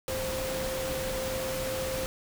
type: tone in noise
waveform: sine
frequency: 523.3 Hz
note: C5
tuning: in tune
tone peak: -32 dBFS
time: 0.08-2.06 s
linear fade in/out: 0 ms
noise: pink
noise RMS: -35 dBFS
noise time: 0.08-2.06 s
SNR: 0 dB
effects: none